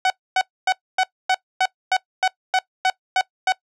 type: tone bursts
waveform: sawtooth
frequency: 749 Hz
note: F#5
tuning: 21 cents sharp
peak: -11 dBFS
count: 12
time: 0.05-3.522 s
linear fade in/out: 2 ms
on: 51 ms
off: 260 ms
effects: noise-tail reverb RT60 0.1 s tail -21 dB re dry + low-pass 5000 Hz 12 dB/octave